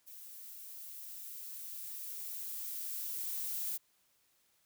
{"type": "noise with level ramp", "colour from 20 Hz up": "violet", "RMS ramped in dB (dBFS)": [-51, -37], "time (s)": [0.06, 3.78], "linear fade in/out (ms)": 20, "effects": ["white hiss -73 dBFS RMS until 4.65 s"]}